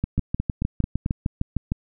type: two click trains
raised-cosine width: 5 ms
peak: -11 / -10 dBFS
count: 5 / 12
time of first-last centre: 0.18-1.061 / 0.04-1.719 s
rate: 4.54 / 6.55 Hz
effects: none